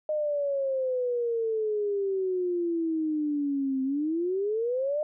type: exponential two-way sweep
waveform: sine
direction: down then up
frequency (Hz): 616 to 261.6 to 616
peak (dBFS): -25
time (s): 0.09-5.03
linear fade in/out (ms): 2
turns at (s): 3.83
effects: none